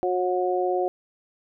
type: harmonic tone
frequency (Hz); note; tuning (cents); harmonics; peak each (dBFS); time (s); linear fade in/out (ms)
181.6; F#3; -32; 2 / 3 / 4; -24 / -28 / -26; 0.03-0.88; 0
effects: none